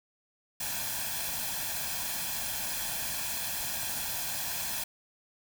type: noise with comb filter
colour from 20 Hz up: white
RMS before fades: -34 dBFS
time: 0.6-4.84 s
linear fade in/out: 5 ms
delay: 1.2 ms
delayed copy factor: +0.65
effects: none